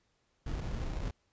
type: noise with sample-and-hold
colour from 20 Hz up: brown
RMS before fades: -36 dBFS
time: 0.46-1.11 s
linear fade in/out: 5 ms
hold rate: 1575 Hz
effects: pink hiss -75 dBFS RMS until 1.32 s + resampled to 16000 Hz